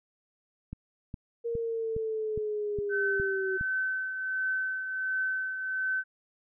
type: click train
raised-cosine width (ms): 5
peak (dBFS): -25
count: 8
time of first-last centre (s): 0.73-3.611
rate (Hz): 2.43
type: linear sweep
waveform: sine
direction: down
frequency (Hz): 468.1 to 377.4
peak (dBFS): -29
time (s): 1.44-3.58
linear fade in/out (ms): 20
type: tone with tremolo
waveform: sine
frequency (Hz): 1528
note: G6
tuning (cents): -45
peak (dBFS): -26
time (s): 2.89-6.04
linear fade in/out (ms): 50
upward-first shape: triangle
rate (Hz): 1.4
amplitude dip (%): 55
effects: none